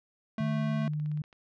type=tone; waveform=square; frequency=220 Hz; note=A3; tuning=in tune; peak=-31 dBFS; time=0.38-0.88 s; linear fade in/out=2 ms
type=tone with pitch glide; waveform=sine; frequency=151.9 to 150.68 Hz; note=D#3 to D3; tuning=-41 to +45 cents; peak=-29 dBFS; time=0.4-1.22 s; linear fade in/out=5 ms; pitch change=-14 cents; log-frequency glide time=0.74-1.01 s
type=clicks; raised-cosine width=0.2 ms; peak=-36 dBFS; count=9; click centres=0.821 / 0.852 / 0.935 / 0.999 / 1.06 / 1.116 / 1.174 / 1.239 / 1.328 s
effects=low-pass 3000 Hz 12 dB/octave